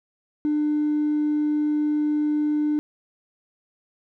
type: tone with hard clipping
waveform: sine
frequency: 299.4 Hz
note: D4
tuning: 33 cents sharp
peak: -20 dBFS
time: 0.45-2.79 s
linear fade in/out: 0 ms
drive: 1 dB
effects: none